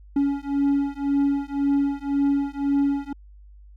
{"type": "beating tone pair", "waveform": "triangle", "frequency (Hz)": [279.9, 281.8], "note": ["C#4", "C#4"], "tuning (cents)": [17, 29], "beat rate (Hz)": 1.9, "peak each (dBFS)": -21, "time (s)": [0.16, 3.13], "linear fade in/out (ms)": 5, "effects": ["added 50 Hz sine -44 dBFS peak until 3.76 s"]}